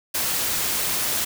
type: noise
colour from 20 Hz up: white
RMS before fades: -24 dBFS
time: 0.14-1.25 s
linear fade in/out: 10 ms
effects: none